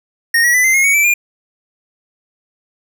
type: tone with pitch steps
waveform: square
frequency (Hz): 1853 / 1923.9 / 1997.5 / 2074 / 2153 / 2236 / 2321 / 2410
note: A#6 / B6 / B6 / C7 / C7 / C#7 / D7 / D7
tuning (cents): -11 / -46 / +19 / -16 / +49 / +14 / -21 / +44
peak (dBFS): -10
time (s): 0.34-1.14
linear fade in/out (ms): 5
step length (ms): 100
effects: none